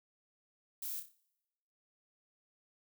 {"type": "noise with echo", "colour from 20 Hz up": "violet", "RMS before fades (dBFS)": -41, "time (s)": [0.82, 1], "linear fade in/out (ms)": 5, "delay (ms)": 30, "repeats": 5, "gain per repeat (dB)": -7, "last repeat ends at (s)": 1.15, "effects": ["noise-tail reverb RT60 1.0 s tail -25 dB re dry"]}